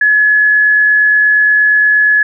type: tone with amplitude modulation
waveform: sine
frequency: 1700 Hz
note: G#6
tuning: 40 cents sharp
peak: -5 dBFS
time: 0.01-2.23 s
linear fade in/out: 5 ms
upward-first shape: sine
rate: 88.5 Hz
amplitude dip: 25%
effects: none